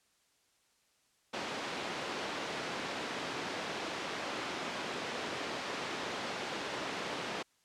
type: band-pass noise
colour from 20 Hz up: pink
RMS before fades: -39 dBFS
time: 1.33-7.43 s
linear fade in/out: 10 ms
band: 280 to 4200 Hz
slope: 12 dB/octave
effects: white hiss -72 dBFS RMS until 7.64 s + low-pass 9000 Hz 12 dB/octave

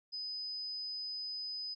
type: tone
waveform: sine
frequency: 5010 Hz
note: D#8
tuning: 11 cents sharp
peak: -38 dBFS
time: 0.12-1.75 s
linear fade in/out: 20 ms
effects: none

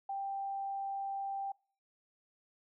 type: tone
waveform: sine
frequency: 787 Hz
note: G5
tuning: 7 cents sharp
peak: -35 dBFS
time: 0.09-1.52 s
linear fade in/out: 5 ms
effects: noise-tail reverb RT60 0.4 s tail -24 dB re dry

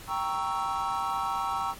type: chord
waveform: triangle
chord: G diminished seventh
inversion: none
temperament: equal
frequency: 784 / 932.3 / 1108.7 / 1318.5 Hz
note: G5 / Bb5 / Db6 / Fb6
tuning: 0 / 0 / 0 / 0 cents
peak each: -31 dBFS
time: 0.07-1.75 s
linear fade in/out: 50 ms
effects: pink hiss -46 dBFS RMS until 1.79 s + MP3 64 kbps

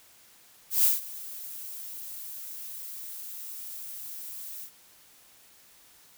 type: noise with ADSR envelope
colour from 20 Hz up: violet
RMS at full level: -20 dBFS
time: 0.7-4.71 s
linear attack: 140 ms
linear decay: 160 ms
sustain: -20 dB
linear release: 83 ms
effects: white hiss -57 dBFS RMS until 6.17 s

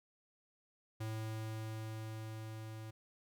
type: tone with level ramp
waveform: square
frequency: 110 Hz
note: A2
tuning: in tune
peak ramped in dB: -39 to -46 dBFS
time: 1-2.91 s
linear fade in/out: 10 ms
effects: none

